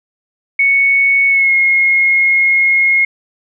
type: tone with pitch glide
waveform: sine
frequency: 2217 to 2155 Hz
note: C#7 to C#7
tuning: 0 to -49 cents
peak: -8 dBFS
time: 0.59-3.05 s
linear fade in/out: 5 ms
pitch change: -49 cents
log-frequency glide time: 1.28-1.53 s
effects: none